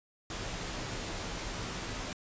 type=noise with comb filter; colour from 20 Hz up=pink; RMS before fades=-38 dBFS; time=0.3-2.13 s; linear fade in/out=2 ms; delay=14 ms; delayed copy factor=-0.5; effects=resampled to 16000 Hz